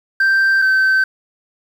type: tone pair in turn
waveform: sine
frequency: 1568 / 1542.8 Hz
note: G6 / G6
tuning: 0 / -28 cents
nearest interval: unison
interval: 28 cents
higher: first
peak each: -8 dBFS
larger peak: neither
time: 0.2-0.62 / 0.62-1.04 s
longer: neither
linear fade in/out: 5 ms
effects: tanh soft clip ceiling -10 dBFS + 7-bit